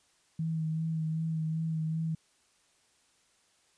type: tone with vibrato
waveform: sine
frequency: 160 Hz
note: D#3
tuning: 49 cents sharp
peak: -29 dBFS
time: 0.39-2.15 s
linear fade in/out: 5 ms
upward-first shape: sine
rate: 2.6 Hz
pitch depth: 23 cents each way
effects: white hiss -68 dBFS RMS until 3.77 s + resampled to 22050 Hz